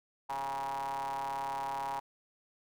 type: ring-modulated tone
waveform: square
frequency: 67 Hz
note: C2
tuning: 42 cents sharp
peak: -32 dBFS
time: 0.29-2 s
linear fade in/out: 10 ms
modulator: 889 Hz
effects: none